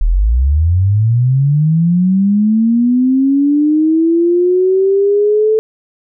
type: linear sweep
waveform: sine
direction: up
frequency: 35.69 to 440 Hz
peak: -8 dBFS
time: 0.01-5.59 s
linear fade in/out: 0 ms
effects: none